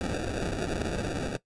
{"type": "noise with sample-and-hold", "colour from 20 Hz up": "white", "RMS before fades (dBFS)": -31, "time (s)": [0.01, 1.37], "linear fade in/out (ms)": 0, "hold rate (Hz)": 1050, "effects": ["noise-tail reverb RT60 0.1 s tail -17 dB re dry", "resampled to 22050 Hz"]}